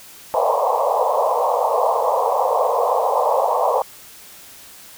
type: band-pass noise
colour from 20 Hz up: pink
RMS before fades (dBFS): -18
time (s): 0.34-3.82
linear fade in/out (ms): 0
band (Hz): 470 to 1100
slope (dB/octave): 96
effects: white hiss -42 dBFS RMS until 4.97 s